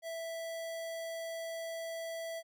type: tone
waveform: square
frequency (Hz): 659.3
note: E5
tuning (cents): 0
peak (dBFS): -39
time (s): 0.02-2.43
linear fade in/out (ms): 50
effects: none